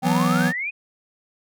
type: chord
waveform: square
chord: E suspended second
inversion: none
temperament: just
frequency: 164.81 / 185.42 / 247.2 Hz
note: E3 / F#3 / B3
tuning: 0 / +4 / +2 cents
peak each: -23 dBFS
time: 0.02-0.53 s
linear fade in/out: 50 ms
type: exponential sweep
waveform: sine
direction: up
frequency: 755 to 2543 Hz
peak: -24 dBFS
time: 0.02-0.71 s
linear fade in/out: 20 ms
effects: none